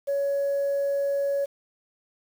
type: tone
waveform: sine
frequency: 560 Hz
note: C#5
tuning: 18 cents sharp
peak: -21 dBFS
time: 0.07-1.46 s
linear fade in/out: 20 ms
effects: tanh soft clip ceiling -20 dBFS + 8-bit